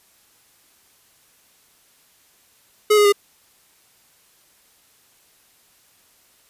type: tone with pitch steps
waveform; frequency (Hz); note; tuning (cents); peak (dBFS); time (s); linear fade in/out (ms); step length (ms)
square; 423 / 414.5 / 406.2; G#4 / G#4 / G#4; +32 / -3 / -38; -12; 2.9-3.125; 10; 75
effects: white hiss -57 dBFS RMS until 6.49 s + resampled to 32000 Hz